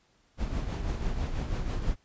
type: noise with tremolo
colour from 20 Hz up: brown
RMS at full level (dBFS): -28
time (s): 0.37-1.96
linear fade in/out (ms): 50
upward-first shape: triangle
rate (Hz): 6.1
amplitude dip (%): 55
effects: pink hiss -67 dBFS RMS until 2.04 s + resampled to 16000 Hz